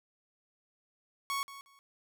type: tone with echo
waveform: sawtooth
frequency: 1108.7 Hz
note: C#6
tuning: in tune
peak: -28 dBFS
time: 1.3-1.43 s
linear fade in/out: 0 ms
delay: 180 ms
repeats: 2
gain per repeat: -14 dB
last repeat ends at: 1.79 s
effects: none